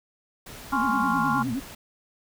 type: noise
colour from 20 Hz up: pink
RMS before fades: -42 dBFS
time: 0.46-1.75 s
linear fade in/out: 5 ms
type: chord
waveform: sine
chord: Db major seventh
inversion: second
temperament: equal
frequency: 830.6 / 1046.5 / 1108.7 / 1396.9 Hz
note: Ab5 / C6 / Db6 / F6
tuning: 0 / 0 / 0 / 0 cents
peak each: -28 dBFS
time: 0.72-1.43 s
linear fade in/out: 10 ms
type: tone with vibrato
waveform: sine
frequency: 247.9 Hz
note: B3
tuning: 7 cents sharp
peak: -26 dBFS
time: 0.72-1.6 s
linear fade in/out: 10 ms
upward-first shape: sine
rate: 9.6 Hz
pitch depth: 190 cents each way
type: linear sweep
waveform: sine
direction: down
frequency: 212.2 to 115.4 Hz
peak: -32 dBFS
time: 0.89-1.54 s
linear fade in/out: 5 ms
effects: none